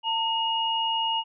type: tone pair together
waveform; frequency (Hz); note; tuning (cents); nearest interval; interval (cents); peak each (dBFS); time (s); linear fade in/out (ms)
sine; 905.2 / 2870; A5 / F7; +49 / +47; octave + minor sixth; 1998; -26; 0.03-1.24; 50
effects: none